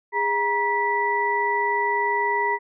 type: tone cluster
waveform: sine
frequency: 411.5 / 947 / 1968 Hz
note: G#4 / A#5 / B6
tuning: -16 / +27 / -7 cents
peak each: -27 / -22 / -25 dBFS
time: 0.12-2.59 s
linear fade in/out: 50 ms
effects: none

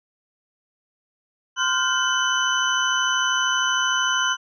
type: tone cluster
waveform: sine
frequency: 1032 / 1413 / 1546 / 3006 / 6050 Hz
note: C6 / F6 / G6 / F#7 / F#8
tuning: -24 / +20 / -24 / +27 / +38 cents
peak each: -25 / -24 / -27 / -24 / -29 dBFS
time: 1.56-4.37 s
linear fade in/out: 50 ms
effects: none

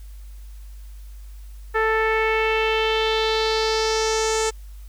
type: tone with low-pass filter sweep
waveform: sawtooth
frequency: 441 Hz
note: A4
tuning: 4 cents sharp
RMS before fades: -21 dBFS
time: 1.74-4.51 s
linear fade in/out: 20 ms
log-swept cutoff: 1700 to 7500 Hz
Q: 3.2
effects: added 50 Hz sine -36 dBFS peak until 4.88 s + white hiss -56 dBFS RMS until 4.88 s

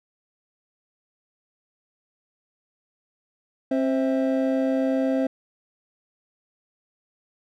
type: tone cluster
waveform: triangle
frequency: 266.8 / 525 / 653 Hz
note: C4 / C5 / E5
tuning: +34 / +6 / -17 cents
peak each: -20 / -24 / -27 dBFS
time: 3.71-5.27 s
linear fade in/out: 5 ms
effects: none

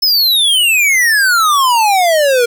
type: exponential sweep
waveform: square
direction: down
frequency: 5270 to 466.2 Hz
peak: -9 dBFS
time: 0.02-2.46 s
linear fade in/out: 10 ms
effects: 8-bit

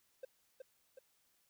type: tone with echo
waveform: triangle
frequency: 523.3 Hz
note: C5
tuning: in tune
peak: -40 dBFS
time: 0.23-0.25 s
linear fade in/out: 5 ms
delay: 370 ms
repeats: 2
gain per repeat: -4 dB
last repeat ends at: 0.99 s
effects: white hiss -75 dBFS RMS until 1.49 s

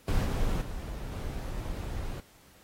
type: noise with level steps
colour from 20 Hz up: brown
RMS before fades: -26 / -29 / -37 / -35 dBFS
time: 0.08-2.2 s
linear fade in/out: 2 ms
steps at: 0.24 / 0.61 / 1.11 s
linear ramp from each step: 10 ms
effects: pink hiss -59 dBFS RMS until 2.63 s + AAC 48 kbps

